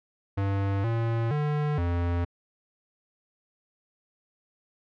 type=tone with pitch steps; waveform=square; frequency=98.6 / 115 / 148.8 / 86.6 Hz; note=G2 / A#2 / D3 / F2; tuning=+11 / -23 / +23 / -14 cents; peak=-25 dBFS; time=0.37-2.25 s; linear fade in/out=10 ms; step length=470 ms; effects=low-pass 2000 Hz 12 dB/octave